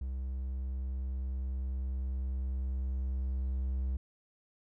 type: tone with level ramp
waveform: triangle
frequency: 65 Hz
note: C2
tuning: 11 cents flat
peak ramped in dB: -32 to -28 dBFS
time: 0.01-3.97 s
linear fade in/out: 5 ms
effects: none